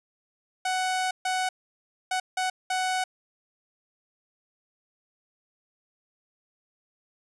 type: tone bursts at uneven times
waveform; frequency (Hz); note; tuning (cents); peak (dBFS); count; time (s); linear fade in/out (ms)
sawtooth; 744; F#5; +9; -21; 5; 0.65-1.11 / 1.25-1.49 / 2.11-2.2 / 2.37-2.5 / 2.7-3.04; 5
effects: resampled to 24000 Hz